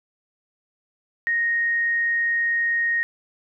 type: tone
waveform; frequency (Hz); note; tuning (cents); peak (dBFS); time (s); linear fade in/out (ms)
sine; 1864.7; A#6; 0; -19; 1.27-3.03; 0
effects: none